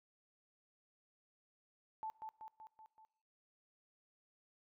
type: tone with echo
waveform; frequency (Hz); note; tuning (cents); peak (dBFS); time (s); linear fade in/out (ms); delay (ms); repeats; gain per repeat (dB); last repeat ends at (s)
sine; 876; A5; -8; -40; 2.03-2.1; 0; 190; 5; -4; 3.05
effects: noise-tail reverb RT60 0.9 s tail -22 dB re dry